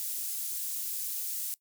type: high-pass noise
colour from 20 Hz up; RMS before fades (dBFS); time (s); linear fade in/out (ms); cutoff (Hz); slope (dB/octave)
pink; -35; 0-1.54; 0; 10000; 12
effects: noise-tail reverb RT60 0.1 s tail -20 dB re dry